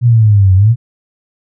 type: exponential two-way sweep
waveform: sine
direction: down then up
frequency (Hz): 123.6 to 92 to 123.6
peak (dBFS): -4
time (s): 0.01-0.76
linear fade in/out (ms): 50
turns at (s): 0.55
effects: none